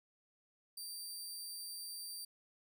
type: tone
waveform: 20% pulse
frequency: 4682 Hz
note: D8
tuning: 6 cents flat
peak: -38 dBFS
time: 0.77-2.25 s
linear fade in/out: 5 ms
effects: none